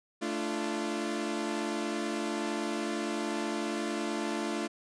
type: chord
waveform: sawtooth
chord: D minor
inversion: second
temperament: equal with one note detuned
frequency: 220 / 293.7 / 344.4 Hz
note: A3 / D4 / F4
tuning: 0 / 0 / -24 cents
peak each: -32 / -32 / -31 dBFS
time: 0.21-4.68 s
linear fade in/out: 20 ms
effects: resampled to 22050 Hz